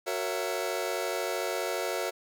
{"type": "chord", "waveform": "sawtooth", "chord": "F# dominant seventh", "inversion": "none", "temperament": "just", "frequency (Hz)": [370, 462.5, 555, 666], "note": ["F#4", "A#4", "C#5", "E5"], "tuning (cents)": [0, -14, 2, 18], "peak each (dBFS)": -31, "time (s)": [0.06, 2.11], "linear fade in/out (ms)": 20, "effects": []}